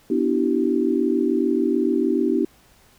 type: chord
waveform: sine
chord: E minor seventh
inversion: second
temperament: equal with one note detuned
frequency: 246.9 / 293.7 / 329.6 / 385.5 Hz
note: B3 / D4 / E4 / G4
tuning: 0 / 0 / 0 / -29 cents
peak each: -23 dBFS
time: 0.1-2.45 s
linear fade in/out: 5 ms
effects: pink hiss -55 dBFS RMS until 2.98 s